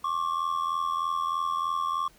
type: ring-modulated tone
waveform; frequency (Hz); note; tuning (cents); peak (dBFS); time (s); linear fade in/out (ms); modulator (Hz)
triangle; 1120; C#6; +18; -21; 0.04-2.08; 5; 41.6
effects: pink hiss -58 dBFS RMS until 2.18 s